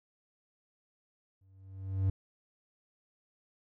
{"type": "tone with exponential growth", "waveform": "triangle", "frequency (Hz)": 95.9, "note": "G2", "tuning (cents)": -37, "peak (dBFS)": -22, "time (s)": [1.41, 2.1], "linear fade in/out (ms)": 5, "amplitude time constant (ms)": 150, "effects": []}